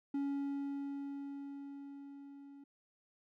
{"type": "tone with level ramp", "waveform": "triangle", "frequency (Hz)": 280, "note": "C#4", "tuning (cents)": 18, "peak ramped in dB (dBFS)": [-31, -50], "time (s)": [0.14, 2.64], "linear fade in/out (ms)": 5, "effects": []}